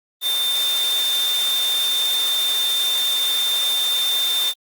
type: tone in noise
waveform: sine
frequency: 3593 Hz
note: A7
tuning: 36 cents sharp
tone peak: -18 dBFS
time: 0.21-4.54 s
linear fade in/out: 50 ms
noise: white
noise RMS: -27 dBFS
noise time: 0.21-4.54 s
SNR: +6 dB
effects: high-pass 400 Hz 12 dB/octave + Opus 32 kbps